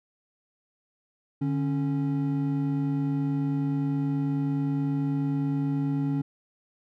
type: tone pair together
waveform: triangle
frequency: 146.83 / 276.2 Hz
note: D3 / C#4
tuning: 0 / -6 cents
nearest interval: major seventh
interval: 1094 cents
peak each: -25 dBFS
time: 1.41-6.22 s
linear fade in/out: 10 ms
effects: none